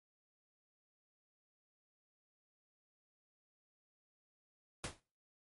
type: noise with exponential decay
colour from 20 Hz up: pink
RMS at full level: -36 dBFS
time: 4.84-5 s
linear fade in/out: 1 ms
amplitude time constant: 34 ms
effects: noise-tail reverb RT60 0.4 s tail -24 dB re dry + MP3 48 kbps